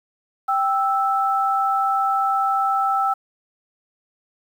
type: tone pair together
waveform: sine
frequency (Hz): 784 / 1318.5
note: G5 / E6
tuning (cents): 0 / 0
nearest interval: major sixth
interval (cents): 900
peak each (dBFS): -20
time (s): 0.48-3.14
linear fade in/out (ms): 10
effects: 8-bit